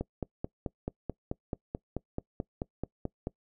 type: click train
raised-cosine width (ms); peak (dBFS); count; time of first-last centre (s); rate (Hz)
2; -19; 16; 0.01-3.271; 4.6
effects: noise-tail reverb RT60 0.1 s tail -23 dB re dry